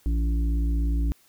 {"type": "harmonic tone", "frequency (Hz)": 56.7, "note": "A#1", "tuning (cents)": -47, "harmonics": [1, 3, 5, 6], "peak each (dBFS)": [-21, -36, -34, -45], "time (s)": [0.06, 1.12], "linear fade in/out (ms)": 0, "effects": ["white hiss -60 dBFS RMS until 1.28 s"]}